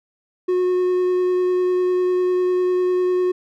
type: tone with vibrato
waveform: triangle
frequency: 363.7 Hz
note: F#4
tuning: 30 cents flat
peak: -14 dBFS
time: 0.48-3.32 s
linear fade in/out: 10 ms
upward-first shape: triangle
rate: 10 Hz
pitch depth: 10 cents each way
effects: none